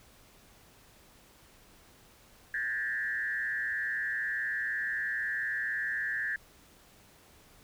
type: tone with frequency modulation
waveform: sine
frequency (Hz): 1737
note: A6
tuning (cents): -23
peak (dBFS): -30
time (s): 2.54-6.36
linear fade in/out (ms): 2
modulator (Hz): 122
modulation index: 1.1
effects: pink hiss -59 dBFS RMS until 7.63 s